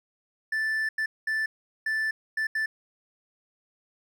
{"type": "tone bursts at uneven times", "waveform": "triangle", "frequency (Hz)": 1760, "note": "A6", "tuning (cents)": 0, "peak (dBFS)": -23, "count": 6, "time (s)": [[0.52, 0.89], [0.98, 1.06], [1.27, 1.46], [1.86, 2.11], [2.37, 2.47], [2.55, 2.66]], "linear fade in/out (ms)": 5, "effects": []}